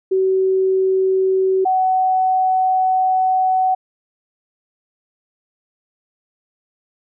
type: tone pair in turn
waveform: sine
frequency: 379.2 / 749.5 Hz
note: F#4 / F#5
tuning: +43 / +22 cents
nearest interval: octave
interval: 1179 cents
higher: second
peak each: -13 dBFS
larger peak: neither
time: 0.11-1.65 / 1.65-3.75 s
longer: second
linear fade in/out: 10 ms
effects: none